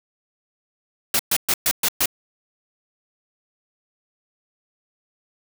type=noise bursts; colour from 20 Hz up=white; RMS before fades=-19 dBFS; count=6; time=1.14-2.058 s; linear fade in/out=2 ms; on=53 ms; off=120 ms; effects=none